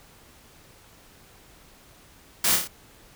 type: noise with echo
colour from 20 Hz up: white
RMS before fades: -22 dBFS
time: 2.44-2.56 s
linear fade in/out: 5 ms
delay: 29 ms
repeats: 4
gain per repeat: -4 dB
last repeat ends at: 2.676 s
effects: pink hiss -53 dBFS RMS until 3.15 s